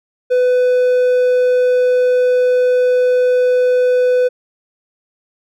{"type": "tone", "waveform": "triangle", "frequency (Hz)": 499.9, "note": "B4", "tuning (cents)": 21, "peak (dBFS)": -8, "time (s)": [0.3, 4.29], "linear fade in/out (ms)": 20, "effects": []}